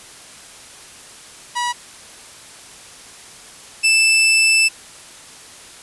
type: tone pair in turn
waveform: sawtooth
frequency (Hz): 969 / 2643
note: B5 / E7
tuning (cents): -33 / +4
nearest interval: octave + perfect fourth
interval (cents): 1737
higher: second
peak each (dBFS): -15 / -8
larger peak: second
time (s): 1.55-1.73 / 3.83-4.69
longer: second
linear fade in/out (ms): 20
effects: white hiss -40 dBFS RMS until 5.82 s + resampled to 24000 Hz